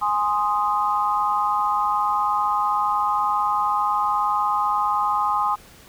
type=chord; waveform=sine; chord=Ab major; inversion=none; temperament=equal; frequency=830.6 / 1046.5 / 1244.5 Hz; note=Ab5 / C6 / Eb6; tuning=0 / 0 / 0 cents; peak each=-23 dBFS; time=0.01-5.56 s; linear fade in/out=20 ms; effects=pink hiss -48 dBFS RMS until 5.88 s